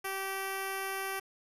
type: tone with notch filter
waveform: 5% pulse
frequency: 387 Hz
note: G4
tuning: 22 cents flat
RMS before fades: -36 dBFS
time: 0.04-1.2 s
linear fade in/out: 10 ms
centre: 4000 Hz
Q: 0.81
effects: resampled to 32000 Hz + 9-bit